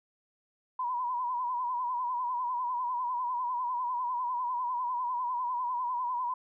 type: tone with vibrato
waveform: sine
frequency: 987.8 Hz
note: B5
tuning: in tune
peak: -29 dBFS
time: 0.79-6.34 s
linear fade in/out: 5 ms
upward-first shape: sine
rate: 10 Hz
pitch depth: 73 cents each way
effects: none